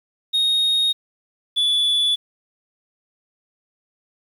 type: tone pair in turn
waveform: sine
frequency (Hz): 3729 / 3447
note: A#7 / A7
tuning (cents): 0 / -36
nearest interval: minor second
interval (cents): 136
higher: first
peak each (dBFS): -13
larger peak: neither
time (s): 0.33-0.93 / 1.56-2.16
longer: neither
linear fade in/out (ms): 20
effects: tanh soft clip ceiling -15 dBFS + 8-bit